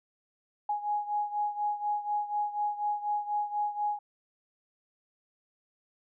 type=beating tone pair; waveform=sine; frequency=830.6 / 834.7 Hz; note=G#5 / G#5; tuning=0 / +9 cents; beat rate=4.1 Hz; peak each=-30 / -34 dBFS; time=0.69-3.99 s; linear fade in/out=5 ms; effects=none